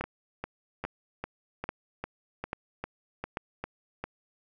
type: two click trains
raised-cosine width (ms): 0.5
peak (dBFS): -19 / -17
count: 11 / 5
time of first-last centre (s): 0.04-4.04 / 0.01-3.371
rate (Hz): 2.5 / 1.19
effects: none